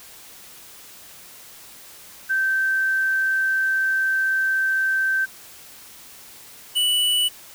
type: tone pair in turn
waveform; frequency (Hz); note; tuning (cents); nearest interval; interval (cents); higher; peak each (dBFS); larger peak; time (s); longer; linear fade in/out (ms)
sine / square; 1554 / 2959; G6 / F#7; -16 / -1; major seventh; 1115; second; -18; neither; 2.29-5.26 / 6.75-7.29; first; 20
effects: white hiss -44 dBFS RMS until 7.54 s